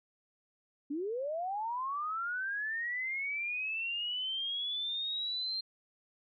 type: linear sweep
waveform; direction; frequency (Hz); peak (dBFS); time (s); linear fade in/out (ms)
sine; up; 271 to 4186; -33; 0.9-5.61; 10
effects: none